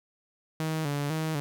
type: tone with vibrato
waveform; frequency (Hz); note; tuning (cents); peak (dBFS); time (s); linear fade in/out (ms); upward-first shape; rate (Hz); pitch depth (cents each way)
sawtooth; 150.9; D3; +47; -24; 0.6-1.4; 0; square; 2; 83
effects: none